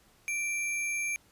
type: tone with sample-and-hold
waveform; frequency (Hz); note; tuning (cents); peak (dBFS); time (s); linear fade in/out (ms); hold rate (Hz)
sine; 2349; D7; 0; -29; 0.28-1.16; 0; 8820
effects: pink hiss -63 dBFS RMS until 1.31 s + resampled to 32000 Hz